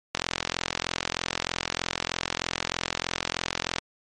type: click train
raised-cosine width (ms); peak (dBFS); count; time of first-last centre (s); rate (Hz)
0.2; -7; 158; 0.15-3.784; 43.2
effects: MP3 48 kbps